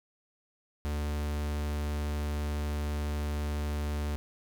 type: tone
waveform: 45% pulse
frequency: 74 Hz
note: D2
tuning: 14 cents sharp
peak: -30 dBFS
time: 0.85-4.16 s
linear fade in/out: 0 ms
effects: none